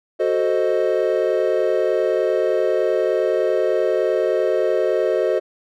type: chord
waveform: triangle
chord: F# diminished seventh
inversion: none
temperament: equal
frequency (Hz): 370 / 440 / 523.3 / 622.3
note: F#4 / A4 / C5 / Eb5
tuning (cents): 0 / 0 / 0 / 0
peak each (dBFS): -20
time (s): 0.19-5.4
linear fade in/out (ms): 20
effects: none